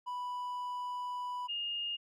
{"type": "tone pair in turn", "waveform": ["triangle", "sine"], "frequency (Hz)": [987.8, 2837], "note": ["B5", "F7"], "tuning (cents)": [0, 27], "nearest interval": "octave + tritone", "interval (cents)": 1827, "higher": "second", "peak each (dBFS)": [-34, -34], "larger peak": "neither", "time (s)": [[0.06, 1.48], [1.48, 1.97]], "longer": "first", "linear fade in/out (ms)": 20, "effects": []}